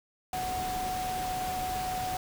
sine tone in noise, 740 Hz, F#5, in tune, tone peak -31 dBFS, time 0.33-2.17 s, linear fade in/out 2 ms, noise pink, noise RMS -38 dBFS, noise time 0.33-2.17 s, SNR +4 dB, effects none

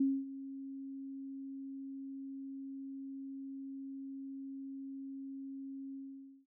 sine tone with ADSR envelope, 271.4 Hz, C#4, 36 cents flat, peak -26 dBFS, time 0-6.46 s, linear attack 7 ms, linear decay 240 ms, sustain -16 dB, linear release 520 ms, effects none

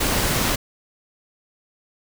pink noise, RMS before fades -21 dBFS, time 0-0.56 s, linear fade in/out 10 ms, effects none

